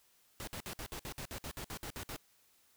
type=noise bursts; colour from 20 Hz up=pink; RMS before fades=-43 dBFS; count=14; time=0.4-2.163 s; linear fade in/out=0 ms; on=73 ms; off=57 ms; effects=white hiss -69 dBFS RMS until 2.76 s